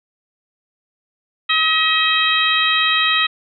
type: harmonic tone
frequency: 637 Hz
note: D#5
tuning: 41 cents sharp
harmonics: 2 / 3 / 4 / 5 / 6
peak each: -20 / -20 / -20 / -20 / -20 dBFS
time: 1.49-3.27 s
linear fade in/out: 10 ms
effects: none